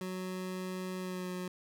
25% pulse tone with pitch glide, 185 to 181.72 Hz, F#3 to F#3, 0 to -31 cents, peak -33 dBFS, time 0.01-1.48 s, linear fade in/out 2 ms, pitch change -31 cents, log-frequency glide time 0.98-1.3 s, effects none

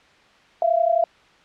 sine tone pair together, 659.3 / 690.8 Hz, E5 / F5, 0 / -19 cents, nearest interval minor second, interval 81 cents, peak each -19 dBFS, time 0.62-1.04 s, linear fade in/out 2 ms, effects white hiss -53 dBFS RMS until 1.44 s + low-pass 3000 Hz 12 dB/octave

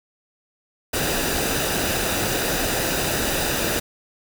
pink noise with comb filter, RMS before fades -23 dBFS, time 0.93-3.8 s, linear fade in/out 10 ms, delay 0.92 ms, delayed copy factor -0.5, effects none

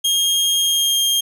sawtooth tone with pitch glide, 3238 to 3214 Hz, G#7 to G7, -45 to +43 cents, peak -12 dBFS, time 0.04-1.21 s, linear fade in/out 10 ms, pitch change -12 cents, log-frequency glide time 0.6-0.99 s, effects none

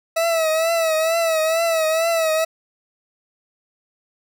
40% pulse tone with vibrato, 650 Hz, E5, 24 cents flat, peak -16 dBFS, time 0.16-2.45 s, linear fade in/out 10 ms, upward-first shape triangle, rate 2.2 Hz, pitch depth 69 cents each way, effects none

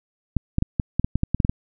clicks, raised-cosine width 5 ms, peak -7 dBFS, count 12, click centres 0.367 / 0.584 / 0.624 / 0.798 / 0.996 / 1.045 / 1.156 / 1.234 / 1.346 / 1.402 / 1.449 / 1.495 s, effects none

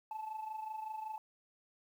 sine tone with amplitude modulation, 870 Hz, A5, 20 cents flat, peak -35 dBFS, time 0.11-1.18 s, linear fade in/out 2 ms, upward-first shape sine, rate 25.3 Hz, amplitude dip 70%, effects tanh soft clip ceiling -36 dBFS + 11-bit

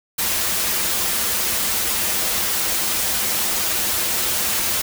white noise with comb filter, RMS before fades -21 dBFS, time 0.18-4.82 s, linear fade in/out 10 ms, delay 7.1 ms, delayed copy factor -0.65, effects none

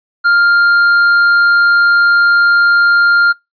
triangle tone with tanh clipping, 1400 Hz, F6, 4 cents sharp, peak -8 dBFS, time 0.24-3.33 s, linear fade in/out 20 ms, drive 10 dB, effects noise-tail reverb RT60 0.2 s tail -25 dB re dry + resampled to 11025 Hz

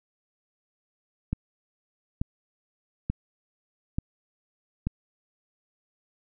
click train, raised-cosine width 5 ms, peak -14 dBFS, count 5, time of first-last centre 1.33-4.87 s, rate 1.13 Hz, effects none

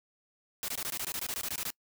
white noise bursts, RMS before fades -35 dBFS, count 15, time 0.63-1.704 s, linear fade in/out 0 ms, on 52 ms, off 21 ms, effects noise-tail reverb RT60 0.1 s tail -25 dB re dry

